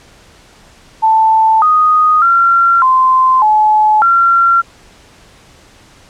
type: tone with pitch steps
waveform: sine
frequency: 883 / 1243 / 1371 / 1037 / 856 / 1370 Hz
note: A5 / D#6 / F6 / C6 / A5 / F6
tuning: +6 / -2 / -32 / -16 / -48 / -34 cents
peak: -6 dBFS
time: 1.02-4.62 s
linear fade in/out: 20 ms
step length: 600 ms
effects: pink hiss -43 dBFS RMS until 6.09 s + low-pass 8000 Hz 12 dB/octave